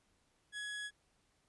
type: tone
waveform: 30% pulse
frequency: 1678 Hz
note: G#6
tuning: 17 cents sharp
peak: -38 dBFS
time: 0.52-0.91 s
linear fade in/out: 50 ms
effects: pink hiss -75 dBFS RMS until 1.48 s + resampled to 24000 Hz